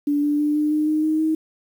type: tone with pitch steps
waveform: sine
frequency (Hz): 290 / 293.5 / 297.1 / 300.7 / 304.4 / 308.1 / 311.9 / 315.7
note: D4 / D4 / D4 / D4 / D#4 / D#4 / D#4 / D#4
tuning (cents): -22 / -1 / +20 / +41 / -38 / -17 / +4 / +25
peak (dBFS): -17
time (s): 0.07-1.35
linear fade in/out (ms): 5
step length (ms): 160
effects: 8-bit

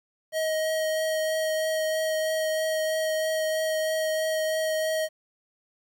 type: tone with vibrato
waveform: square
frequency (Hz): 631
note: D#5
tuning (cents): +24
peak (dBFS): -25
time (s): 0.32-5.09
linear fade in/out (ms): 50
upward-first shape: triangle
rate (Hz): 3.1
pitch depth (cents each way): 12
effects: 10-bit

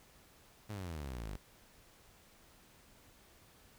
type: exponential sweep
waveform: sawtooth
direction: down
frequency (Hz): 110 to 46.76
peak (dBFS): -37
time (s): 0.69-1.37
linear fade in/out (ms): 10
effects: pink hiss -63 dBFS RMS until 3.78 s

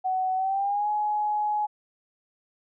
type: tone with pitch glide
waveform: sine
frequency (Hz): 749 to 840.7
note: F#5 to G#5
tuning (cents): +21 to +21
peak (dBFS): -23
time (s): 0.04-1.67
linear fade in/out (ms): 20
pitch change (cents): +200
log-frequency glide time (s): 0.35-0.89
effects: none

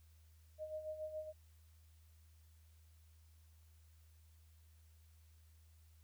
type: tone with tremolo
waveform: sine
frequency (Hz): 620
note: D#5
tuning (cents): -6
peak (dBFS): -40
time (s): 0.58-1.33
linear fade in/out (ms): 50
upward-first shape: sine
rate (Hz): 7.1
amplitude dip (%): 65
effects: added 79 Hz sine -62 dBFS peak until 6.03 s + white hiss -75 dBFS RMS until 6.03 s

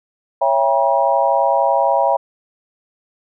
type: chord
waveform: sine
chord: C# diminished seventh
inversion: none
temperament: just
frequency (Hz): 554.4 / 665.2 / 798.3 / 957.9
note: C#5 / E5 / G5 / Bb5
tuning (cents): 0 / +16 / +31 / +47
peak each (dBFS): -18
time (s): 0.41-2.17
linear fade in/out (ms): 10
effects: none

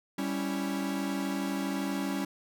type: chord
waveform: 45% pulse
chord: C# diminished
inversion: second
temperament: equal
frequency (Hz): 196 / 277.2 / 329.6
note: G3 / C#4 / E4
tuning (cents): 0 / 0 / 0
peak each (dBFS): -34 / -33 / -38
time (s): 0.18-2.25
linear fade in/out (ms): 5
effects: none

